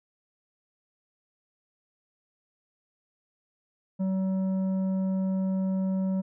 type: tone with tanh clipping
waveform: sine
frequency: 189.7 Hz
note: F#3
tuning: 43 cents sharp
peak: -26 dBFS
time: 3.99-6.22 s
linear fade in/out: 20 ms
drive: 8 dB
effects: none